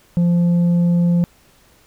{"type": "tone with tanh clipping", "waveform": "sine", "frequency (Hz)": 173.3, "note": "F3", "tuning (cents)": -13, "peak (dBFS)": -13, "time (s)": [0.17, 1.24], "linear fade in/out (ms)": 0, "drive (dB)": 4, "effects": ["pink hiss -53 dBFS RMS until 1.86 s"]}